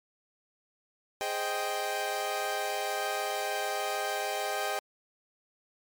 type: chord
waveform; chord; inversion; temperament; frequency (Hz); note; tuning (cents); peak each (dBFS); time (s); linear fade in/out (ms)
sawtooth; Ab major seventh; none; equal; 415.3 / 523.3 / 622.3 / 784; Ab4 / C5 / Eb5 / G5; 0 / 0 / 0 / 0; -34 / -35 / -32 / -29; 1.21-4.79; 0
effects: MP3 96 kbps